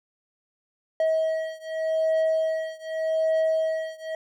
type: beating tone pair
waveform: triangle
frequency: 639 / 639.84 Hz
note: D#5 / D#5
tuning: +46 / +48 cents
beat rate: 0.84 Hz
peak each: -23 / -24 dBFS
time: 1-4.15 s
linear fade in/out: 2 ms
effects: none